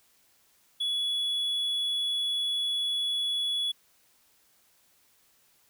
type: tone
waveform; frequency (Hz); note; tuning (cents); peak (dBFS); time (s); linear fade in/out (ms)
triangle; 3391; G#7; +35; -25; 0.8-3.72; 10
effects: white hiss -65 dBFS RMS until 5.69 s